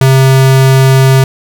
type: tone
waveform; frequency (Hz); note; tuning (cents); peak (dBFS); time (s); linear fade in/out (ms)
square; 133; C3; +29; -4; 0.01-1.24; 2
effects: none